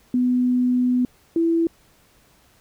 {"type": "tone pair in turn", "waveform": "sine", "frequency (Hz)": [249.1, 332.2], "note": ["B3", "E4"], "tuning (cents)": [15, 13], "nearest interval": "perfect fourth", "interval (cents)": 498, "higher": "second", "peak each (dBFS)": -16, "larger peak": "neither", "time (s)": [[0.14, 1.05], [1.36, 1.67]], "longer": "first", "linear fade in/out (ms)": 2, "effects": ["pink hiss -57 dBFS RMS until 2.6 s"]}